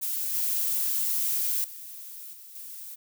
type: noise with level steps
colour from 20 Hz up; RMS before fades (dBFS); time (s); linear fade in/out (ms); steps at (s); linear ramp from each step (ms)
violet; -30 / -27 / -42 / -47 / -41; 0.01-2.96; 20; 0.34 / 1.64 / 2.33 / 2.55; 2
effects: none